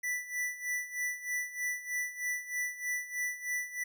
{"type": "tone with tremolo", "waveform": "square", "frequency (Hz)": 1975.5, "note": "B6", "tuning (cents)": 0, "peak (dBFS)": -31, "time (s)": [0.03, 3.84], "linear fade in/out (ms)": 10, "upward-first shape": "sine", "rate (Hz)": 3.2, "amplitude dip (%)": 80, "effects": []}